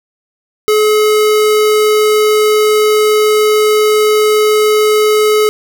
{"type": "tone", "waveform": "square", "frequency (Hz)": 426.4, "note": "G#4", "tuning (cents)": 46, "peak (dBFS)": -8, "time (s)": [0.68, 5.49], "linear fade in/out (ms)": 0, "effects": []}